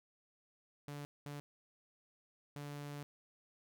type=tone bursts at uneven times; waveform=sawtooth; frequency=144.9 Hz; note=D3; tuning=23 cents flat; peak=-40 dBFS; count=3; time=0.88-1.05 / 1.26-1.4 / 2.56-3.03 s; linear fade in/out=0 ms; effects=none